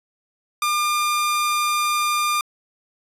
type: tone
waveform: sawtooth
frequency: 1202 Hz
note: D6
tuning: 40 cents sharp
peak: -15 dBFS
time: 0.62-2.41 s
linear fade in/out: 2 ms
effects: resampled to 32000 Hz